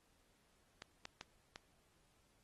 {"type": "clicks", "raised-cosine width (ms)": 0.2, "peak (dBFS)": -30, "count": 4, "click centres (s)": [0.821, 1.054, 1.211, 1.559], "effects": ["pink hiss -75 dBFS RMS until 2.43 s", "AAC 32 kbps"]}